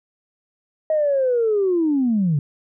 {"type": "linear sweep", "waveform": "sine", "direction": "down", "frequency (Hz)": [634, 136.4], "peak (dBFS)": -15, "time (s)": [0.9, 2.39], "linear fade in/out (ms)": 2, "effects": ["tanh soft clip ceiling -11 dBFS"]}